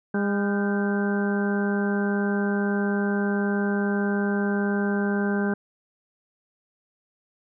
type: harmonic tone with a mistuned harmonic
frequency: 202.4 Hz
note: G#3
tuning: 44 cents flat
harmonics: 1 / 2 / 3 / 4 / 5 / 6 / 7 / 8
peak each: -23 / -28 / -36 / -36 / -41 / -43 / -39 / -32 dBFS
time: 0.14-5.54 s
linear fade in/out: 5 ms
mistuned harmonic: 8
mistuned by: -73 cents
effects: none